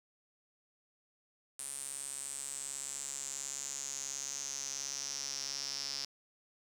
sawtooth tone with band-pass filter sweep, 138.59 Hz, C#3, in tune, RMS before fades -41 dBFS, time 1.59-6.05 s, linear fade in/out 0 ms, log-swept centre 9100 to 5200 Hz, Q 7.1, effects 10-bit

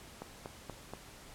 click train, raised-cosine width 1 ms, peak -27 dBFS, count 4, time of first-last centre 0.22-0.936 s, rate 4.19 Hz, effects pink hiss -53 dBFS RMS until 1.34 s + low-pass 12000 Hz 12 dB/octave

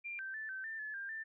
sine tone with pitch steps, 2384 / 1558 / 1756 / 1543 / 1787 / 1722 / 1595 / 1779 Hz, D7 / G6 / A6 / G6 / A6 / A6 / G6 / A6, +25 / -11 / -4 / -28 / +26 / -38 / +30 / +19 cents, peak -40 dBFS, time 0.04-1.24 s, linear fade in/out 20 ms, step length 150 ms, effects none

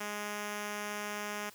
5% pulse tone, 207.7 Hz, G#3, in tune, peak -25 dBFS, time 0-1.5 s, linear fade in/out 10 ms, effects white hiss -57 dBFS RMS until 1.54 s + high-pass 60 Hz 12 dB/octave

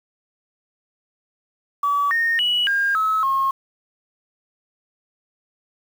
sine tone with pitch steps, 1144 / 1842 / 2935 / 1611 / 1291 / 1079 Hz, D6 / A#6 / F#7 / G6 / E6 / C#6, -46 / -21 / -15 / +47 / -37 / -47 cents, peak -16 dBFS, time 1.83-3.51 s, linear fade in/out 5 ms, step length 280 ms, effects tanh soft clip ceiling -12 dBFS + 7-bit

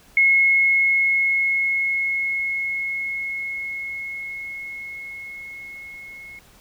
sine tone with level ramp, 2172 Hz, C#7, 36 cents flat, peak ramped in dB -12 to -37 dBFS, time 0.17-6.39 s, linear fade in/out 2 ms, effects pink hiss -52 dBFS RMS until 6.6 s

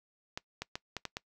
clicks, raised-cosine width 0.2 ms, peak -19 dBFS, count 6, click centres 0.375 / 0.62 / 0.755 / 0.967 / 1.053 / 1.169 s, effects noise-tail reverb RT60 0.1 s tail -22 dB re dry

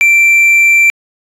triangle tone, 2349 Hz, D7, in tune, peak -3 dBFS, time 0.01-0.9 s, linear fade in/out 0 ms, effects resampled to 32000 Hz

